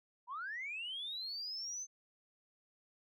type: linear sweep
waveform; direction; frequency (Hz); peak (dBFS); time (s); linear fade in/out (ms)
sine; up; 925 to 6272; -39; 0.27-1.87; 50
effects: tanh soft clip ceiling -35 dBFS